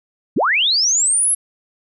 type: linear sweep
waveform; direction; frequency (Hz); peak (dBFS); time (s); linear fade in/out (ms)
sine; up; 113.5 to 11175; -13; 0.36-1.35; 10
effects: none